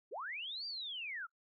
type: linear two-way sweep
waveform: sine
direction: up then down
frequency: 321.6 to 4773 to 1260 Hz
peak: -40 dBFS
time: 0.11-1.27 s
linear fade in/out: 20 ms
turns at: 0.66 s
effects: noise-tail reverb RT60 0.1 s tail -23 dB re dry